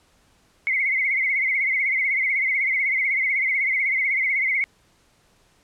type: tone with vibrato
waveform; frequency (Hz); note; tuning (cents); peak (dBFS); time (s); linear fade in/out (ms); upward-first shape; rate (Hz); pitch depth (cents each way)
sine; 2130; C7; +30; -19; 0.67-4.64; 0; sine; 16; 86
effects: pink hiss -60 dBFS RMS until 5.63 s + low-pass 10000 Hz 12 dB/octave